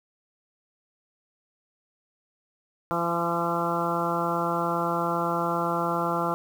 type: harmonic tone with a mistuned harmonic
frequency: 170 Hz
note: F3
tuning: 46 cents flat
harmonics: 1 / 2 / 3 / 4 / 5 / 6 / 7 / 8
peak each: -32 / -32 / -32 / -32 / -32 / -32 / -32 / -32 dBFS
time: 2.91-6.34 s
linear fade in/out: 0 ms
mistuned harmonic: 6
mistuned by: +21 cents
effects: 8-bit